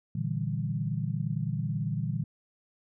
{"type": "chord", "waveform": "sine", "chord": "E half-diminished seventh", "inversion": "second", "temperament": "equal", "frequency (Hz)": [116.54, 146.83, 164.81, 196], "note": ["Bb2", "D3", "E3", "G3"], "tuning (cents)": [0, 0, 0, 0], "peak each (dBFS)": [-33, -32, -34, -37], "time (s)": [0.15, 2.24], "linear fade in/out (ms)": 5, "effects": []}